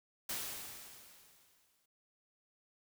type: noise with exponential decay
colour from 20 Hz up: white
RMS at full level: -38 dBFS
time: 0.29-1.86 s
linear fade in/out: 5 ms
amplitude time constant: 340 ms
effects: none